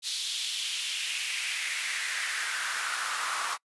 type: noise with high-pass filter sweep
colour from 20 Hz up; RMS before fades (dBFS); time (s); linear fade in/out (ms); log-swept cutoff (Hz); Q
pink; -32; 0.02-3.58; 50; 3900 to 1100; 3
effects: noise-tail reverb RT60 0.1 s tail -26 dB re dry + resampled to 24000 Hz